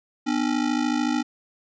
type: ring-modulated tone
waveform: square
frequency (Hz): 273.7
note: C#4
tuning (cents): -22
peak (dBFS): -19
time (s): 0.26-1.23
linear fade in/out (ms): 20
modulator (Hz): 26.8
effects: resampled to 16000 Hz